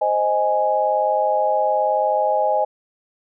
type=chord; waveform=sine; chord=Ab major; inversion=first; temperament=equal; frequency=523.3 / 622.3 / 830.6 Hz; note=C5 / Eb5 / Ab5; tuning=0 / 0 / 0 cents; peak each=-23 / -20 / -19 dBFS; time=0.01-2.65 s; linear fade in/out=10 ms; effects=none